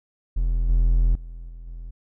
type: tone with level steps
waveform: triangle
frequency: 41.96 Hz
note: E1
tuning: 31 cents sharp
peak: -17 / -13 / -32 / -34 / -31 dBFS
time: 0.36-1.91 s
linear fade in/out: 10 ms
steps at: 0.69 / 1.15 / 1.49 / 1.67 s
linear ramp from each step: 2 ms
effects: none